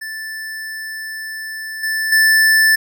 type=tone with level steps; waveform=square; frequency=1760 Hz; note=A6; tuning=in tune; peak=-26 / -18 / -10 dBFS; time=0.01-2.76 s; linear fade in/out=10 ms; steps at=1.83 / 2.12 s; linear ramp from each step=5 ms; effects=none